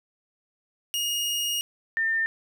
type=tone pair in turn; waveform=sawtooth / sine; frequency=2863 / 1803.6 Hz; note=F7 / A6; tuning=+42 / +42 cents; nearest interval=minor sixth; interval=800 cents; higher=first; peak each=-22 dBFS; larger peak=neither; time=0.94-1.61 / 1.97-2.26 s; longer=first; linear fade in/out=0 ms; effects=none